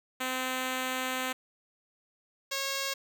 5% pulse tone pair in turn, 257.6 / 545.8 Hz, C4 / C#5, -27 / -27 cents, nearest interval octave + minor second, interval 1300 cents, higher second, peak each -19 / -19 dBFS, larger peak neither, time 0.2-1.33 / 2.51-2.94 s, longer first, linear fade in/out 10 ms, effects none

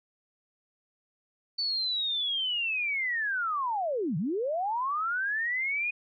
sine linear two-way sweep, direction down then up, 4532 to 140.4 to 2486 Hz, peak -27 dBFS, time 1.58-5.91 s, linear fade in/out 10 ms, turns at 4.17 s, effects none

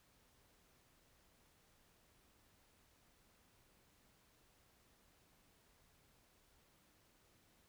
silence, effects pink hiss -72 dBFS RMS until 7.68 s

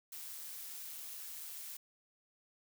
blue noise with amplitude modulation, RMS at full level -45 dBFS, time 0.12-1.77 s, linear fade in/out 5 ms, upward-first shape sine, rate 154 Hz, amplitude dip 35%, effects none

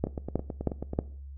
two click trains, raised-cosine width 2 ms, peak -20 / -12 dBFS, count 9 / 4, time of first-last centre 0.07-0.934 / 0.04-0.989 s, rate 9.26 / 3.16 Hz, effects noise-tail reverb RT60 0.5 s tail -19 dB re dry + added 69 Hz sine -40 dBFS peak until 1.37 s

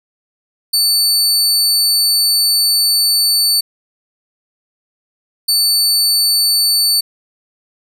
sawtooth tone bursts at uneven times, 4500 Hz, C#8, 25 cents sharp, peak -8 dBFS, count 2, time 0.73-3.61 / 5.48-7.01 s, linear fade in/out 10 ms, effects none

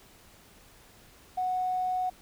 triangle tone with tanh clipping, 737 Hz, F#5, 7 cents flat, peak -26 dBFS, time 1.37-2.1 s, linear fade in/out 10 ms, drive 2 dB, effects pink hiss -56 dBFS RMS until 2.21 s

